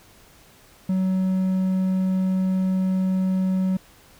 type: tone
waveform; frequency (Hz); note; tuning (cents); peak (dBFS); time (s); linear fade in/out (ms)
triangle; 187.5; F#3; +23; -17; 0.89-3.77; 5
effects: pink hiss -52 dBFS RMS until 4.19 s